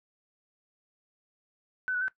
sine tone with pitch steps, 1508 / 1471 / 1529 Hz, F#6 / F#6 / G6, +32 / -11 / -44 cents, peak -27 dBFS, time 1.88-2.081 s, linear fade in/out 0 ms, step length 67 ms, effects noise-tail reverb RT60 0.1 s tail -17 dB re dry

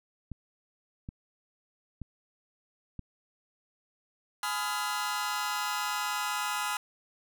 clicks, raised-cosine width 5 ms, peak -26 dBFS, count 4, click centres 0.317 / 1.089 / 2.017 / 2.993 s
sawtooth chord, F half-diminished seventh, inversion first, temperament just, 838.1 / 1005.8 / 1257.2 / 1396.9 Hz, Ab5 / Cb6 / Eb6 / F6, +16 / +31 / +18 / 0 cents, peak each -32 dBFS, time 4.43-6.77 s, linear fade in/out 2 ms
effects none

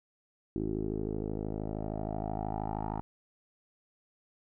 10% pulse tone with low-pass filter sweep, 53 Hz, G#1, 36 cents sharp, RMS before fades -35 dBFS, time 0.56-3.01 s, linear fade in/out 0 ms, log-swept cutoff 350 to 950 Hz, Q 4.8, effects none

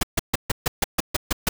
pink noise bursts, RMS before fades -20 dBFS, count 10, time 0.01-1.49 s, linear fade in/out 5 ms, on 22 ms, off 140 ms, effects none

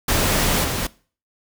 pink noise with level steps, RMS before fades -19 / -24 dBFS, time 0.08-0.87 s, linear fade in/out 5 ms, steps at 0.63 s, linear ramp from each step 20 ms, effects noise-tail reverb RT60 0.4 s tail -21 dB re dry

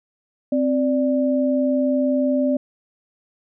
sine tone pair together, 261.6 / 587.3 Hz, C4 / D5, 0 / 0 cents, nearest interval octave + major second, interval 1400 cents, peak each -18 / -21 dBFS, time 0.52-2.57 s, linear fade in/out 5 ms, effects none

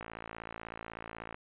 click train, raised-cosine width 0.5 ms, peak -26 dBFS, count 76, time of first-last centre 0.01-1.345 s, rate 56.2 Hz, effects resampled to 8000 Hz

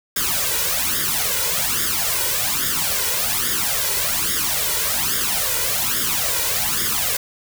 white noise with flanger, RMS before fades -21 dBFS, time 0.16-7.17 s, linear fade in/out 5 ms, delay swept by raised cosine 0.58 to 2.08 ms, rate 1.2 Hz, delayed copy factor +0.8, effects none

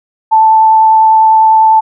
sine tone with vibrato, 880 Hz, A5, in tune, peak -3 dBFS, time 0.31-1.81 s, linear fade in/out 20 ms, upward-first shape triangle, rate 10 Hz, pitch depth 10 cents each way, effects none

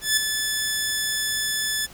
10% pulse tone with ADSR envelope, 1736 Hz, A6, 24 cents flat, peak -7 dBFS, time 0.01-1.87 s, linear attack 160 ms, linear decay 7 ms, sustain -7 dB, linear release 25 ms, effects pink hiss -46 dBFS RMS until 1.93 s

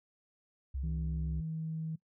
sine tone with vibrato, 67 Hz, C2, 42 cents sharp, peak -33 dBFS, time 0.74-1.41 s, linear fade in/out 10 ms, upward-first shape square, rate 12 Hz, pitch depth 14 cents each way
sine tone with pitch glide, 161.2 to 159.81 Hz, E3 to D#3, -38 to +47 cents, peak -34 dBFS, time 0.83-1.96 s, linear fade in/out 10 ms, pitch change -15 cents, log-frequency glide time 0.99-1.26 s
effects noise-tail reverb RT60 0.1 s tail -21 dB re dry + tanh soft clip ceiling -27 dBFS

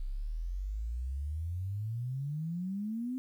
sine exponential sweep, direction up, 31.64 to 261.6 Hz, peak -33 dBFS, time 0-3.18 s, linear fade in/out 0 ms, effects 11-bit

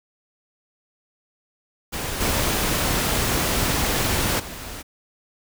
pink noise with level steps, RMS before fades -28 / -22 / -35 dBFS, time 1.92-4.83 s, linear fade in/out 20 ms, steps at 2.2 / 4.39 s, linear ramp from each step 10 ms, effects none

